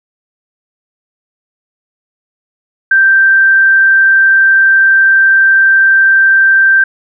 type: tone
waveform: sine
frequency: 1568 Hz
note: G6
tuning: in tune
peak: -4 dBFS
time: 2.91-6.84 s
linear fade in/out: 5 ms
effects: none